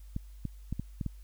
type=clicks; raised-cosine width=5 ms; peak=-21 dBFS; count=6; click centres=0.164 / 0.453 / 0.726 / 0.796 / 1.012 / 1.063 s; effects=added 50 Hz sine -46 dBFS peak until 1.23 s + white hiss -66 dBFS RMS until 1.23 s